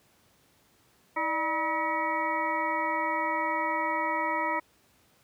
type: harmonic tone with a mistuned harmonic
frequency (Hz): 320.8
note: E4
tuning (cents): -47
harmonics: 1 / 2 / 3 / 4 / 6 / 7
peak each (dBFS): -37 / -35 / -29 / -35 / -34 / -36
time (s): 1.16-4.6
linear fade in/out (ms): 10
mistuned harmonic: 2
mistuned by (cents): -120
effects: pink hiss -64 dBFS RMS until 5.23 s + high-pass 80 Hz 12 dB/octave